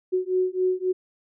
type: beating tone pair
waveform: sine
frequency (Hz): 367.5 / 371.2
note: F#4 / F#4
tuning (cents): -12 / +6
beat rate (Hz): 3.7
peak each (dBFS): -24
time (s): 0.12-0.93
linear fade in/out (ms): 20
effects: none